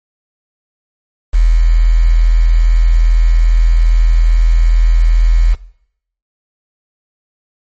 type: tone with quantisation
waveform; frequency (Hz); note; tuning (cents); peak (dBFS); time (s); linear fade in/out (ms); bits
sine; 41.2; E1; 0; -5; 1.33-5.55; 20; 5
effects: noise-tail reverb RT60 0.7 s tail -19 dB re dry + MP3 32 kbps